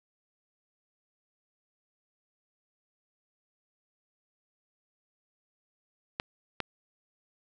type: clicks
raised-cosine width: 0.3 ms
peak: -14 dBFS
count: 2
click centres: 6.199 / 6.603 s
effects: none

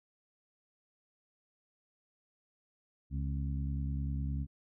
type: harmonic tone with a mistuned harmonic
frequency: 69.9 Hz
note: C#2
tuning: 15 cents sharp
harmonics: 1 / 2 / 3 / 4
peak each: -34 / -37 / -44 / -46 dBFS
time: 3.1-4.47 s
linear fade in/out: 50 ms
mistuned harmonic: 4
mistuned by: -43 cents
effects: none

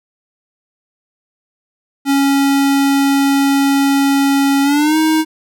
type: tone with pitch glide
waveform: square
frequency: 277.2 to 314.8 Hz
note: C#4 to D#4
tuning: 0 to +20 cents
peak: -11 dBFS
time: 2.05-5.25 s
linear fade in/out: 50 ms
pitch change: +220 cents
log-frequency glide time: 4.63-4.97 s
effects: none

